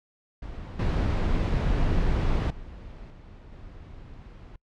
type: noise with level steps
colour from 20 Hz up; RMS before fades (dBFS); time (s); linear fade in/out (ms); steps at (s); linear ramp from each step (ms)
brown; -37 / -24 / -42 / -46 / -44; 0.42-4.56; 5; 0.79 / 2.5 / 3.1 / 3.52; 5
effects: noise-tail reverb RT60 0.1 s tail -25 dB re dry + low-pass 4000 Hz 12 dB/octave